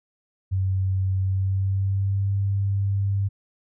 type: tone with pitch glide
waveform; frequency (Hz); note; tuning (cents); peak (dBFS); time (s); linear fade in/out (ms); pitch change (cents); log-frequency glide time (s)
sine; 95 to 98.98; F#2 to G2; +46 to +17; -20; 0.51-3.29; 20; +71; 1.2-2.33
effects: none